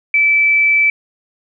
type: tone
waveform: sine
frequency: 2315 Hz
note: D7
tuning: 25 cents flat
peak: -9 dBFS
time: 0.14-0.9 s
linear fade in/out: 2 ms
effects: none